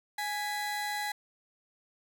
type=tone pair together; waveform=30% pulse; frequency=831 / 1981.4 Hz; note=G#5 / B6; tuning=+1 / +5 cents; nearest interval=octave + minor third; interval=1504 cents; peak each=-31 / -34 dBFS; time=0.18-1.12 s; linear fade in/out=5 ms; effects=none